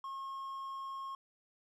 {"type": "tone", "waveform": "triangle", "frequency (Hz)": 1081, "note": "C#6", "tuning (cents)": -44, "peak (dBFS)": -38, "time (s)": [0.04, 1.15], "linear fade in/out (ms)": 2, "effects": []}